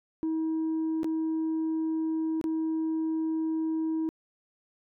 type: tone with dropouts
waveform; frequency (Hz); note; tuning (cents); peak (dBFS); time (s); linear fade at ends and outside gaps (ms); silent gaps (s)
sine; 319.7; D#4; +47; -24; 0.23-4.09; 0; 1.032-1.044 / 2.413-2.441
effects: tanh soft clip ceiling -25 dBFS